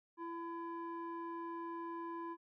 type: tone with low-pass filter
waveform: square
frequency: 336.1 Hz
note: E4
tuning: 34 cents sharp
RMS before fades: -44 dBFS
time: 0.17-2.37 s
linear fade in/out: 50 ms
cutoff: 1200 Hz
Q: 9.6
effects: none